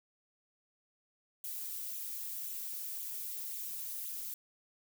violet noise with flanger, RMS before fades -41 dBFS, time 1.44-4.34 s, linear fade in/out 2 ms, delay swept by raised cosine 0.28 to 5.38 ms, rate 1.9 Hz, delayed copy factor +0.55, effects none

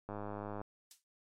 click train, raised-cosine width 1 ms, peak -28 dBFS, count 55, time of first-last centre 0.09-0.614 s, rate 103 Hz
violet noise with exponential decay, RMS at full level -41 dBFS, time 0.91-1.04 s, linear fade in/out 1 ms, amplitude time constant 28 ms
effects low-pass 7000 Hz 12 dB/octave + MP3 64 kbps

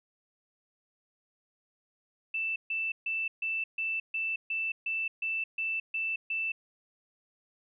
sine tone bursts, 2655 Hz, E7, 12 cents sharp, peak -29 dBFS, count 12, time 2.34-6.52 s, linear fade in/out 5 ms, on 220 ms, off 140 ms, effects none

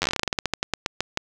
slowing click train, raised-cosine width 0.2 ms, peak -5 dBFS, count 21, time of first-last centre 0.02-1.174 s, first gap 10 ms, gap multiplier 1.16, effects none

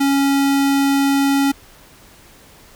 square tone, 277.2 Hz, C#4, in tune, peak -14 dBFS, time 0-1.52 s, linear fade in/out 10 ms, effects pink hiss -46 dBFS RMS until 2.75 s

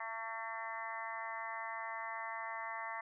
harmonic tone, 225.4 Hz, A3, 42 cents sharp, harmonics 3 / 4 / 5 / 6 / 7 / 8 / 9, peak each -49 / -45 / -45 / -53 / -55 / -47 / -47 dBFS, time 0-3.01 s, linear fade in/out 5 ms, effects none

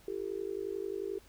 sine tone with amplitude modulation, 395.1 Hz, G4, 14 cents sharp, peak -30 dBFS, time 0.08-1.19 s, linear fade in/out 2 ms, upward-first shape sine, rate 51.3 Hz, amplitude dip 100%, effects added 50 Hz sine -64 dBFS peak until 1.28 s + pink hiss -61 dBFS RMS until 1.28 s

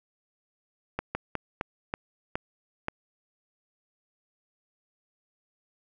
slowing click train, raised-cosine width 0.5 ms, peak -14 dBFS, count 7, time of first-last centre 0.99-2.884 s, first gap 160 ms, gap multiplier 1.27, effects none

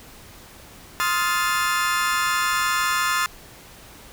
35% pulse chord, F dominant seventh, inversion second, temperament just, 1047.7 / 1257.2 / 1396.9 / 1746.1 Hz, C6 / Eb6 / F6 / A6, +2 / +18 / 0 / -14 cents, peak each -24 dBFS, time 1-3.26 s, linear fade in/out 0 ms, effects pink hiss -45 dBFS RMS until 4.12 s

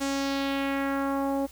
sawtooth tone with low-pass filter sweep, 275.3 Hz, C#4, 12 cents flat, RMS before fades -28 dBFS, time 0-1.47 s, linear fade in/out 20 ms, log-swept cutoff 8100 to 650 Hz, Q 1.8, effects added 60 Hz sine -50 dBFS peak until 1.51 s + white hiss -52 dBFS RMS until 1.51 s

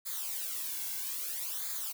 blue noise with flanger, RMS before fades -37 dBFS, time 0.05-1.93 s, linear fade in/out 20 ms, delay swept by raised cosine 0.35 to 1.65 ms, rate 0.61 Hz, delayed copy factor -0.8, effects none

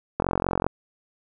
click train, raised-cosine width 1 ms, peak -8 dBFS, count 22, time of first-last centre 0.2-0.666 s, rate 45.1 Hz, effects none

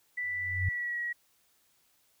sine tone with pitch glide, 1975.5 to 1912.6 Hz, B6 to A#6, 0 to +44 cents, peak -31 dBFS, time 0.17-1.13 s, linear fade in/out 10 ms, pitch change -56 cents, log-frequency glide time 0.55-0.99 s
sine tone with exponential growth, 92.5 Hz, F#2, in tune, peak -24 dBFS, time 0.23-0.69 s, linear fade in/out 5 ms, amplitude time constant 100 ms
effects white hiss -69 dBFS RMS until 2.2 s

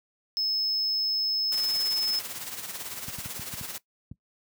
triangle tone, 5200 Hz, E8, 24 cents flat, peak -24 dBFS, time 0.37-2.19 s, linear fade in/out 0 ms
white noise with tremolo, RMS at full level -35 dBFS, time 1.52-3.78 s, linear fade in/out 0 ms, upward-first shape sine, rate 18 Hz, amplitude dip 55%
clicks, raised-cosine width 5 ms, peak -26 dBFS, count 7, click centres 3.083 / 3.186 / 3.259 / 3.395 / 3.538 / 3.612 / 4.115 s
effects noise-tail reverb RT60 0.1 s tail -18 dB re dry + high-pass 80 Hz 12 dB/octave

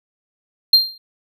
triangle tone with exponential decay, 4186 Hz, C8, in tune, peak -3 dBFS, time 0.73-0.98 s, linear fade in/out 5 ms, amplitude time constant 53 ms, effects none

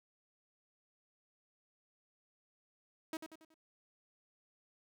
sawtooth tone with echo, 318.6 Hz, D#4, 41 cents sharp, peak -34 dBFS, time 3.13-3.17 s, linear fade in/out 2 ms, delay 93 ms, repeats 4, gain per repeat -7 dB, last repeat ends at 3.542 s, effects none

